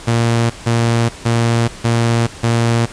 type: tone bursts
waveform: sawtooth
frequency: 116.54 Hz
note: A#2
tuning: in tune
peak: -8 dBFS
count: 5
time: 0.07-2.86 s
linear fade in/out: 10 ms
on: 430 ms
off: 160 ms
effects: pink hiss -34 dBFS RMS until 2.92 s + resampled to 22050 Hz